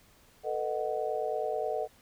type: chord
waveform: sine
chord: B dominant seventh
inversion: third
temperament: just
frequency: 444.5 / 493.9 / 617.4 / 740.8 Hz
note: A4 / B4 / D#5 / F#5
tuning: +18 / 0 / -14 / +2 cents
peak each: -34 / -37 / -34 / -35 dBFS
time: 0.43-1.88 s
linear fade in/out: 50 ms
effects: pink hiss -61 dBFS RMS until 2.01 s